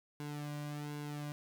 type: tone with flanger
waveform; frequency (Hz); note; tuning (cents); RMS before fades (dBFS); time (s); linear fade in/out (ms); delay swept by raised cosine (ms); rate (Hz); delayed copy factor
sawtooth; 147.3; D3; +6; -42; 0.2-1.32; 0; 1.6 to 2.35; 1.3; -0.7
effects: 11-bit